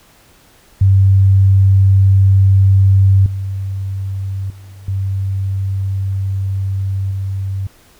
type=tone with level steps; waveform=sine; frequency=96.9 Hz; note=G2; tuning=20 cents flat; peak=-6 / -18 / -33 / -15 / -17 dBFS; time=0.81-7.67 s; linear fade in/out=5 ms; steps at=3.26 / 4.5 / 4.88 / 7.11 s; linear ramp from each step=2 ms; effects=pink hiss -48 dBFS RMS until 7.99 s